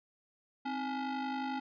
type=ring-modulated tone; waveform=square; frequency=286.8 Hz; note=D4; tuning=41 cents flat; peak=-32 dBFS; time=0.65-1.6 s; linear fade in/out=10 ms; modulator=548 Hz; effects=resampled to 11025 Hz